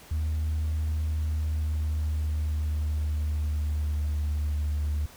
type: tone with pitch glide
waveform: sine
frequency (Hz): 77.8 to 74.59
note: D#2 to D2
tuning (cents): 0 to +27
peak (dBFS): -23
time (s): 0.11-5.06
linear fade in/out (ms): 5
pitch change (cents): -73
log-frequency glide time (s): 0.92-4.55
effects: tanh soft clip ceiling -23 dBFS + pink hiss -50 dBFS RMS until 5.16 s